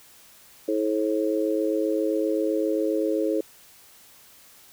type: harmonic tone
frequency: 107.6 Hz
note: A2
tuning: 38 cents flat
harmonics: 3 / 4 / 5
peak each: -25 / -26 / -27 dBFS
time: 0.68-3.41 s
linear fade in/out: 5 ms
effects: white hiss -52 dBFS RMS until 4.72 s